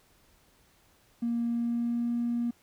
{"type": "tone with pitch glide", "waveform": "triangle", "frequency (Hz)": [234.9, 237.5], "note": ["A#3", "A#3"], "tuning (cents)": [13, 33], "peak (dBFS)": -23, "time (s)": [1.22, 2.51], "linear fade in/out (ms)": 10, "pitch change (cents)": 20, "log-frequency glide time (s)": [1.48, 2.13], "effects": ["tanh soft clip ceiling -24 dBFS", "pink hiss -64 dBFS RMS until 2.62 s"]}